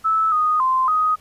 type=tone with pitch steps; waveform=sine; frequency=1308 / 1240 / 1039 / 1252 Hz; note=E6 / D#6 / C6 / D#6; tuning=-14 / -6 / -12 / +10 cents; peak=-15 dBFS; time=0.04-1.16 s; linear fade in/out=20 ms; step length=280 ms; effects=pink hiss -52 dBFS RMS until 1.2 s + resampled to 32000 Hz